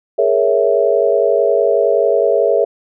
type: chord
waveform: sine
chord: A# half-diminished seventh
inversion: third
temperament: equal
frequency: 415.3 / 466.2 / 554.4 / 659.3 Hz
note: G#4 / A#4 / C#5 / E5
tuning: 0 / 0 / 0 / 0 cents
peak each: -16 dBFS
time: 0.18-2.65 s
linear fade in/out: 10 ms
effects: none